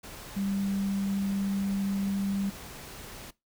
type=tone in noise; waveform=sine; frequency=197 Hz; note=G3; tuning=9 cents sharp; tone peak=-27 dBFS; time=0.36-2.5 s; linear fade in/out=10 ms; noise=pink; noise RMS=-44 dBFS; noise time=0.03-3.31 s; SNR=+14 dB; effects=noise-tail reverb RT60 0.2 s tail -20 dB re dry